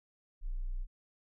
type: tone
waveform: sine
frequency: 30.37 Hz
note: B0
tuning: 28 cents flat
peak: -33 dBFS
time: 0.41-0.87 s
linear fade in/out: 50 ms
effects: none